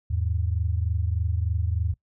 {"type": "tone pair together", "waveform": "sine", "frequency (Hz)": [80.52, 103.83], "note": ["E2", "G#2"], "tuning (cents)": [-40, 0], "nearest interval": "major third", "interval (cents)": 440, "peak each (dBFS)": [-24, -27], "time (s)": [0.1, 1.94], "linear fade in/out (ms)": 10, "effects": ["noise-tail reverb RT60 0.1 s tail -23 dB re dry"]}